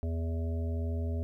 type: harmonic tone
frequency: 82.41 Hz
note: E2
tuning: in tune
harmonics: 1 / 3 / 5 / 7 / 8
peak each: -30 / -40 / -44 / -47 / -48 dBFS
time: 0.03-1.23 s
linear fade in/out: 0 ms
effects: 12-bit